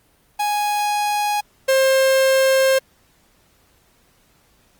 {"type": "tone pair in turn", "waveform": "45% pulse", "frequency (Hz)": [830.6, 531.3], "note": ["G#5", "C5"], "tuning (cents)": [0, 26], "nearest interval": "minor sixth", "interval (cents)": 774, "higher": "first", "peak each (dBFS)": [-18, -13], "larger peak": "second", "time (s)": [[0.39, 1.41], [1.68, 2.79]], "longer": "second", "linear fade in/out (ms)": 10, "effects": ["pink hiss -58 dBFS RMS until 4.79 s", "Opus 32 kbps"]}